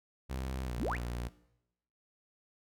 sawtooth tone with pitch glide, 65.3 to 59.54 Hz, C2 to A#1, -3 to +37 cents, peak -32 dBFS, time 0.29-1.29 s, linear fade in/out 20 ms, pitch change -160 cents, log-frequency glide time 0.64-0.72 s
sine exponential sweep, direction up, 109.8 to 3136 Hz, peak -32 dBFS, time 0.77-0.98 s, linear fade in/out 50 ms
effects noise-tail reverb RT60 0.8 s tail -17 dB re dry

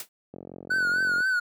white noise with exponential decay, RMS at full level -31 dBFS, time 0-0.09 s, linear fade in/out 2 ms, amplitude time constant 18 ms
click train, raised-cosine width 2 ms, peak -26 dBFS, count 40, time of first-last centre 0.34-1.205 s, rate 45.1 Hz
triangle tone with vibrato, 1480 Hz, F#6, in tune, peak -20 dBFS, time 0.7-1.4 s, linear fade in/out 10 ms, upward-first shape triangle, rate 3.9 Hz, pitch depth 83 cents each way
effects high-pass 150 Hz 12 dB/octave

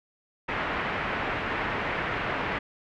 white low-pass noise, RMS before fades -30 dBFS, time 0.48-2.59 s, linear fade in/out 10 ms, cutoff 2200 Hz, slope 24 dB/octave, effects none

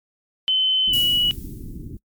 sine tone with pitch glide, 3054 to 2930 Hz, G7 to F#7, -46 to -18 cents, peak -16 dBFS, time 0.48-1.31 s, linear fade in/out 0 ms, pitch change -72 cents, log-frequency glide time 0.89-0.95 s
pink low-pass noise, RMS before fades -34 dBFS, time 0.87-1.97 s, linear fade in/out 5 ms, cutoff 350 Hz, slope 48 dB/octave
violet noise with exponential decay, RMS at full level -26 dBFS, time 0.93-1.99 s, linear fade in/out 5 ms, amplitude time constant 230 ms
effects noise-tail reverb RT60 0.1 s tail -23 dB re dry + MP3 96 kbps

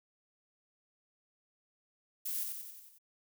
violet noise with echo, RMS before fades -37 dBFS, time 2.25-2.44 s, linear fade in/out 10 ms, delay 91 ms, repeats 6, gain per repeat -4 dB, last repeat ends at 2.986 s, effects none

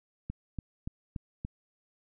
click train, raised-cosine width 5 ms, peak -23 dBFS, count 5, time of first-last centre 0.3-1.449 s, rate 3.48 Hz, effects none

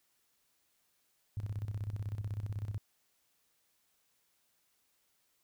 sine tone with tremolo, 103.1 Hz, G#2, 12 cents flat, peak -33 dBFS, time 1.37-2.78 s, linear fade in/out 0 ms, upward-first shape square, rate 16 Hz, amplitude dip 70%, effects white hiss -75 dBFS RMS until 5.43 s

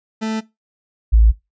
40% pulse / sine tone pair in turn, 220 / 55.11 Hz, A3 / A1, 0 / +3 cents, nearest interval 2 octaves, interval 2397 cents, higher first, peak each -19 / -7 dBFS, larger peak second, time 0.21-0.41 / 1.12-1.32 s, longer neither, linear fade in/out 20 ms, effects noise-tail reverb RT60 0.2 s tail -19 dB re dry + resampled to 16000 Hz

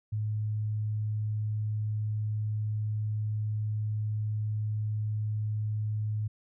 sine tone, 106.9 Hz, A2, 49 cents flat, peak -28 dBFS, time 0.12-6.28 s, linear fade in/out 10 ms, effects none

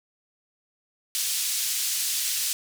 white band-pass noise, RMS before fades -27 dBFS, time 1.15-2.53 s, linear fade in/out 0 ms, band 3300 to 11000 Hz, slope 12 dB/octave, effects none

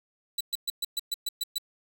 sawtooth tone bursts, 3951 Hz, B7, in tune, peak -24 dBFS, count 9, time 0.38-1.583 s, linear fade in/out 5 ms, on 27 ms, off 120 ms, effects 9-bit

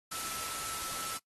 sine tone in noise, 1318.5 Hz, E6, in tune, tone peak -43 dBFS, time 0.11-1.18 s, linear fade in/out 10 ms, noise white, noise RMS -38 dBFS, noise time 0.11-1.18 s, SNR -8 dB, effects noise-tail reverb RT60 0.1 s tail -20 dB re dry + AAC 32 kbps

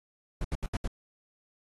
brown noise bursts, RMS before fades -30 dBFS, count 5, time 0.41-0.876 s, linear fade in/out 2 ms, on 34 ms, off 74 ms, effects AAC 32 kbps

